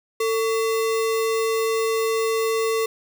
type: tone with sample-and-hold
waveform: sine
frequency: 447.6 Hz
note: A4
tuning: 30 cents sharp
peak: -19 dBFS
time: 0.2-2.86 s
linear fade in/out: 5 ms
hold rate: 1575 Hz
effects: none